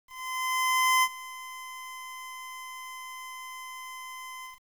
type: tone with ADSR envelope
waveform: 25% pulse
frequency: 1029 Hz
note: C6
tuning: 29 cents flat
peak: -16 dBFS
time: 0.07-4.6 s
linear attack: 960 ms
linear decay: 51 ms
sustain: -19 dB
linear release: 160 ms
effects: 9-bit